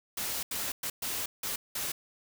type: noise bursts at uneven times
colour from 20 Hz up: white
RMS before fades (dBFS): -34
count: 6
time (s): 0.17-0.43 / 0.51-0.72 / 0.83-0.9 / 1.02-1.26 / 1.43-1.56 / 1.75-1.92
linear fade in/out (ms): 5
effects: none